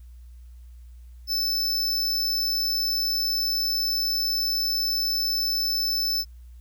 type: tone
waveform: square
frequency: 5274 Hz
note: E8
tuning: in tune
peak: -23 dBFS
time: 1.27-6.25 s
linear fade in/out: 50 ms
effects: added 60 Hz sine -42 dBFS peak until 6.6 s + white hiss -67 dBFS RMS until 6.6 s